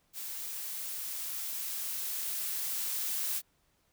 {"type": "noise with level ramp", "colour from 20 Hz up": "blue", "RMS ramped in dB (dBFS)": [-40, -33], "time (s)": [0.13, 3.42], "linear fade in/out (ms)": 50, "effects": ["pink hiss -72 dBFS RMS until 3.92 s"]}